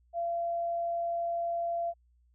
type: tone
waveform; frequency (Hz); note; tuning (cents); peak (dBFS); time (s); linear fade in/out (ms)
sine; 683; F5; -39; -29; 0.13-1.94; 50
effects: added 60 Hz sine -63 dBFS peak until 2.34 s